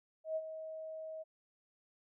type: tone with ADSR envelope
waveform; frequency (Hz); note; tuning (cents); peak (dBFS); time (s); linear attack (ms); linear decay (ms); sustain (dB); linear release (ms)
sine; 635; D#5; +35; -32; 0.24-1.24; 120; 48; -10; 24
effects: none